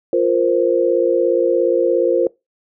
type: chord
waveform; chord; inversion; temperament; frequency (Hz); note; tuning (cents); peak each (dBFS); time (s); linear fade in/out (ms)
sine; F suspended fourth; none; equal; 349.2 / 466.2 / 523.3; F4 / Bb4 / C5; 0 / 0 / 0; -17; 0.13-2.27; 2
effects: noise-tail reverb RT60 0.2 s tail -22 dB re dry